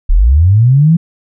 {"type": "linear sweep", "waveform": "sine", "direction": "up", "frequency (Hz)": [30.78, 170.9], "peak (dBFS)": -4, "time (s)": [0.09, 0.97], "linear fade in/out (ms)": 10, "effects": []}